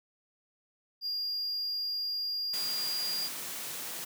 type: tone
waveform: triangle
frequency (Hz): 4815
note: D8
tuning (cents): +42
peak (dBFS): -30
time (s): 1.01-3.3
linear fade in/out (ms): 50
type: high-pass noise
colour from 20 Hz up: white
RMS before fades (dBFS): -39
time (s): 2.53-4.05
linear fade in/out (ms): 10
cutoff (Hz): 120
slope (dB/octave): 48
effects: none